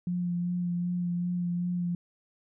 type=tone with vibrato; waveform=sine; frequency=176 Hz; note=F3; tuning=14 cents sharp; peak=-27 dBFS; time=0.07-1.95 s; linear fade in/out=2 ms; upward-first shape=sine; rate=2.6 Hz; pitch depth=18 cents each way; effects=none